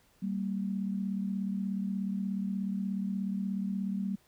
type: tone pair together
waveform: sine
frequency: 194.1 / 230.8 Hz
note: G3 / A#3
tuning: -17 / -17 cents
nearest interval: minor third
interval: 300 cents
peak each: -31 / -37 dBFS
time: 0.22-4.16 s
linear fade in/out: 10 ms
effects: pink hiss -66 dBFS RMS until 4.27 s